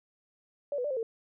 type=tone with pitch steps; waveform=sine; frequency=574 / 494 / 588 / 523 / 452.7 Hz; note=D5 / B4 / D5 / C5 / A4; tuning=-40 / 0 / +2 / -1 / +49 cents; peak=-29 dBFS; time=0.72-1.03 s; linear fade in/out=2 ms; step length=62 ms; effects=none